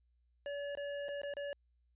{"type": "tone with dropouts", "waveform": "square", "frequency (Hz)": 571, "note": "D5", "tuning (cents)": -49, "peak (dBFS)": -39, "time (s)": [0.46, 1.53], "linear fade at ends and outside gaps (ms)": 1, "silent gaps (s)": [[0.752, 0.773], [1.084, 1.089], [1.217, 1.233], [1.338, 1.368]], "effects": ["added 60 Hz sine -70 dBFS peak until 1.95 s", "resampled to 8000 Hz"]}